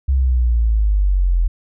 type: exponential sweep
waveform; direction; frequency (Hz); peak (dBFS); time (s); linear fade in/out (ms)
sine; down; 68.2 to 41.71; -12; 0.08-1.48; 10
effects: none